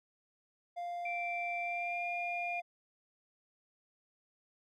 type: tone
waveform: triangle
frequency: 698.5 Hz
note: F5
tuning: in tune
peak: -35 dBFS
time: 0.76-2.62 s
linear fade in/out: 20 ms
type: tone with pitch glide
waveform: sine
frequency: 2349 to 2418 Hz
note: D7 to D7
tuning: 0 to +50 cents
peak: -37 dBFS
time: 1.05-2.6 s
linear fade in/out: 5 ms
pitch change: +50 cents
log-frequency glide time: 1.61-2.07 s
effects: none